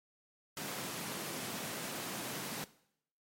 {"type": "high-pass noise", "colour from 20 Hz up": "pink", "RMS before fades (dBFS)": -41, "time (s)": [0.57, 2.64], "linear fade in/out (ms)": 0, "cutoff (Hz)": 140, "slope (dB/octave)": 24, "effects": ["noise-tail reverb RT60 0.7 s tail -18 dB re dry", "MP3 64 kbps"]}